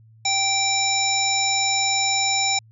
harmonic tone with a mistuned harmonic, 780 Hz, G5, 9 cents flat, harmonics 1 / 3 / 5 / 7 / 9, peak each -25 / -25 / -25 / -25 / -25 dBFS, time 0.25-2.59 s, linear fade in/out 5 ms, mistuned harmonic 7, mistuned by -31 cents, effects added 111 Hz sine -48 dBFS peak until 2.71 s

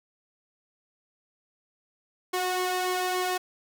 sawtooth tone with flanger, 365.9 Hz, F#4, 19 cents flat, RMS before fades -28 dBFS, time 2.33-3.38 s, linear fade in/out 10 ms, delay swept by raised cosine 0.92 to 1.66 ms, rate 3.5 Hz, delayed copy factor +0.6, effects none

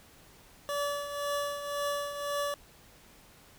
25% pulse tone with tremolo, 575 Hz, D5, 37 cents flat, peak -25 dBFS, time 0.69-2.54 s, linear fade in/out 0 ms, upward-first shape triangle, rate 1.9 Hz, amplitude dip 65%, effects pink hiss -57 dBFS RMS until 3.58 s

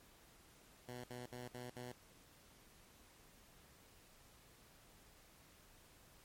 10% pulse tone bursts, 123.47 Hz, B2, in tune, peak -39 dBFS, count 5, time 0.88-1.92 s, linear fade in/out 5 ms, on 160 ms, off 60 ms, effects pink hiss -65 dBFS RMS until 6.24 s + MP3 64 kbps

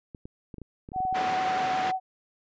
clicks, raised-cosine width 3 ms, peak -28 dBFS, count 11, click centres 0.148 / 0.255 / 0.542 / 0.583 / 0.617 / 0.889 / 0.919 / 0.962 / 1.004 / 1.052 / 1.127 s
sine tone with vibrato, 749 Hz, F#5, 21 cents sharp, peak -25 dBFS, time 0.93-2 s, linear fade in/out 50 ms, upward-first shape square, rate 11 Hz, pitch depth 13 cents each way
white band-pass noise, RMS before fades -33 dBFS, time 1.14-1.92 s, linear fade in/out 20 ms, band 150 to 1800 Hz, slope 12 dB/octave
effects resampled to 16000 Hz

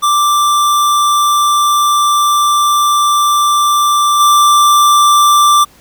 square tone with level steps, 1177 Hz, D6, 3 cents sharp, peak -9 / -6 dBFS, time 0.02-5.65 s, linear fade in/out 20 ms, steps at 4.19 s, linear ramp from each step 20 ms, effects pink hiss -45 dBFS RMS until 5.8 s

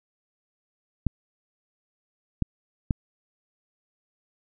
clicks, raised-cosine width 5 ms, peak -10 dBFS, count 3, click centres 1.067 / 2.423 / 2.908 s, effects none

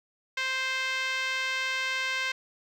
5% pulse tone with band-pass filter, 523.3 Hz, C5, in tune, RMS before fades -30 dBFS, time 0.37-2.32 s, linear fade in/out 5 ms, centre 1900 Hz, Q 1.5, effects none

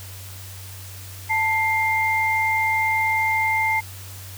sine tone pair together, 883.9 / 2100 Hz, A5 / C7, +8 / +6 cents, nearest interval octave + minor third, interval 1498 cents, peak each -22 / -20 dBFS, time 1.29-3.81 s, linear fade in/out 20 ms, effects added 95 Hz sine -37 dBFS peak until 4.37 s + white hiss -41 dBFS RMS until 4.37 s

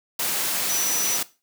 sine tone in noise, 5920 Hz, F#8, in tune, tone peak -24 dBFS, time 0.69-1.17 s, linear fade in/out 5 ms, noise white, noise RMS -25 dBFS, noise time 0.19-1.23 s, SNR -2 dB, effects noise-tail reverb RT60 0.3 s tail -18 dB re dry + high-pass 150 Hz 12 dB/octave

